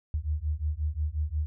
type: beating tone pair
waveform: sine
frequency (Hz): 73.42 / 79.02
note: D2 / D#2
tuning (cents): 0 / +27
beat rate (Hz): 5.6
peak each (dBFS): -30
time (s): 0.14-1.46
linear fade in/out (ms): 0
effects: none